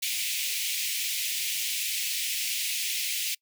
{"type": "high-pass noise", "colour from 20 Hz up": "pink", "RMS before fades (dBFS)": -30, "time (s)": [0.02, 3.35], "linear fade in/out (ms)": 10, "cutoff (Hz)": 2200, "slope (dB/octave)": 48, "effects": ["noise-tail reverb RT60 0.1 s tail -25 dB re dry"]}